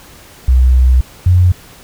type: tone pair in turn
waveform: sine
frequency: 63.5 / 89.8 Hz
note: B1 / F2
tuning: +49 / +49 cents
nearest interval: tritone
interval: 600 cents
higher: second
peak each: -5 dBFS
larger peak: neither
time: 0.48-1.01 / 1.26-1.52 s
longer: first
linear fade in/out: 5 ms
effects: pink hiss -39 dBFS RMS until 1.83 s